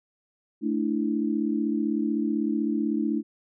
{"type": "chord", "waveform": "sine", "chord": "A suspended fourth", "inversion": "none", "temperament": "equal", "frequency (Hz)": [220, 293.7, 329.6], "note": ["A3", "D4", "E4"], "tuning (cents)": [0, 0, 0], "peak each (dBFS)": [-27, -27, -29], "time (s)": [0.61, 3.23], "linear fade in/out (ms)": 50, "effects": []}